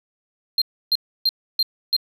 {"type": "tone bursts", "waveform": "triangle", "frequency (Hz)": 4186, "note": "C8", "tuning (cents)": 0, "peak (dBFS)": -14, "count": 5, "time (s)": [0.58, 1.965], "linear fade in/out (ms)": 2, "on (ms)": 37, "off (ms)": 300, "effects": []}